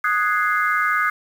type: chord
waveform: sine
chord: Ab dominant seventh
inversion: second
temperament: equal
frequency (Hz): 1244.5 / 1480 / 1661.2 / 2093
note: Eb6 / Gb6 / Ab6 / C7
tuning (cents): 0 / 0 / 0 / 0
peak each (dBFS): -20 / -23 / -24 / -25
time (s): 0.04-1.1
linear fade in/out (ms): 5
effects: 7-bit